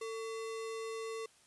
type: tone with sample-and-hold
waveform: sine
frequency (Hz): 447.8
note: A4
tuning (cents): +30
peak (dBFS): -38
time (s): 0.01-1.26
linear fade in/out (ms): 5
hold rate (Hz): 1575
effects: white hiss -65 dBFS RMS until 1.46 s + resampled to 24000 Hz